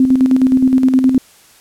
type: tone with tremolo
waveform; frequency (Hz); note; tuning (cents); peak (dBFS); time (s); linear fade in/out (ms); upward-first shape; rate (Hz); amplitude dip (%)
sine; 260; C4; -11; -6; 0-1.18; 2; square; 9.6; 50
effects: white hiss -46 dBFS RMS until 1.6 s + low-pass 12000 Hz 12 dB/octave